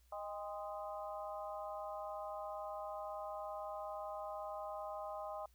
harmonic tone with a mistuned harmonic, 207.7 Hz, G#3, in tune, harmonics 3 / 4 / 5 / 6, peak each -45 / -47 / -49 / -51 dBFS, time 0.12-5.46 s, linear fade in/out 5 ms, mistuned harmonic 4, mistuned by -54 cents, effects added 60 Hz sine -66 dBFS peak until 5.54 s + white hiss -75 dBFS RMS until 5.54 s

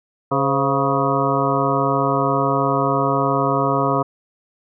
harmonic tone with a mistuned harmonic, 138.59 Hz, C#3, in tune, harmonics 1 / 2 / 3 / 4 / 5 / 7 / 8 / 9, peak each -24 / -24 / -24 / -24 / -24 / -24 / -24 / -24 dBFS, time 0.31-4.03 s, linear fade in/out 10 ms, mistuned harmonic 4, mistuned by -79 cents, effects none

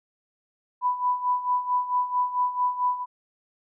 sine tone with tremolo, 992 Hz, B5, 7 cents sharp, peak -19 dBFS, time 0.81-3.06 s, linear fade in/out 50 ms, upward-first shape sine, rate 4.5 Hz, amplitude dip 75%, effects none

